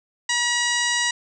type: harmonic tone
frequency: 961 Hz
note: B5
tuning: 48 cents flat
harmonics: 1 / 2 / 3 / 4 / 5 / 6 / 7 / 8 / 9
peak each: -30 / -23 / -28 / -28 / -32 / -29 / -33 / -31 / -37 dBFS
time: 0.29-1.11 s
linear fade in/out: 5 ms
effects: none